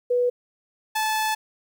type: tone pair in turn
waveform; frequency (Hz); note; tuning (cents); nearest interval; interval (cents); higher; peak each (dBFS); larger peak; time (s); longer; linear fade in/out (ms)
sine / sawtooth; 490.6 / 869.1; B4 / A5; -12 / -22; minor seventh; 990; second; -18; neither; 0.1-0.3 / 0.95-1.35; second; 10
effects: 10-bit